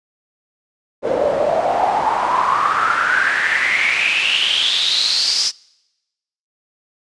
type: noise with band-pass filter sweep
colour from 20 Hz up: pink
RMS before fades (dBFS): -17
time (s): 1.02-5.52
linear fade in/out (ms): 50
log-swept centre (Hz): 500 to 5300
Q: 7.8
effects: noise-tail reverb RT60 1.0 s tail -26 dB re dry + resampled to 22050 Hz